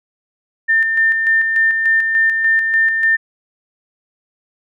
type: tone with tremolo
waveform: sine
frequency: 1800 Hz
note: A6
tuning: 39 cents sharp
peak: -10 dBFS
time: 0.68-3.17 s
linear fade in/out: 20 ms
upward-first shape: square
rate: 3.4 Hz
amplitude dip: 40%
effects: none